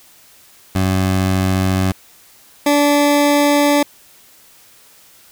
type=tone pair in turn; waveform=20% pulse; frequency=94.2 / 289.7 Hz; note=F#2 / D4; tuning=+32 / -24 cents; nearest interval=octave + perfect fifth; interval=1944 cents; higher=second; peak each=-9 / -6 dBFS; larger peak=second; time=0.75-1.92 / 2.66-3.83 s; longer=neither; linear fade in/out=5 ms; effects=white hiss -47 dBFS RMS until 5.31 s